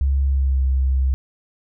sine tone with pitch glide, 68.4 to 65.99 Hz, C#2 to C2, -23 to +15 cents, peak -15 dBFS, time 0.01-1.14 s, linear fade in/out 0 ms, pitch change -62 cents, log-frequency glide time 0.26-0.63 s, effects none

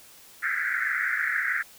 pink band-pass noise, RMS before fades -27 dBFS, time 0.42-1.63 s, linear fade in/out 20 ms, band 1400 to 2100 Hz, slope 96 dB/octave, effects white hiss -51 dBFS RMS until 1.78 s

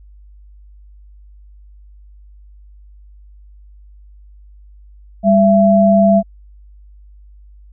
sine tone pair together, 198.9 / 670.4 Hz, G3 / E5, +25 / +29 cents, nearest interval octave + major sixth, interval 2104 cents, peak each -10 dBFS, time 5.23-6.23 s, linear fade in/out 50 ms, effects added 50 Hz sine -39 dBFS peak until 7.72 s

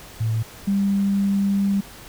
sine tone pair in turn, 111.6 / 198.42 Hz, A2 / G3, +25 / +21 cents, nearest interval minor seventh, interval 996 cents, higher second, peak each -19 / -17 dBFS, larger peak second, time 0.2-0.43 / 0.67-1.81 s, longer second, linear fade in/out 10 ms, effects pink hiss -42 dBFS RMS until 2.08 s

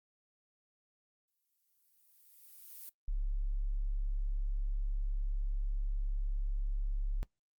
violet noise with exponential growth, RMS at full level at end -46 dBFS, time 1.28-2.89 s, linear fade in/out 0 ms, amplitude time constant 350 ms
sine tone, 34.75 Hz, C#1, 5 cents sharp, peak -31 dBFS, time 3.08-7.23 s, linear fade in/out 0 ms
effects noise-tail reverb RT60 0.1 s tail -18 dB re dry + Opus 48 kbps

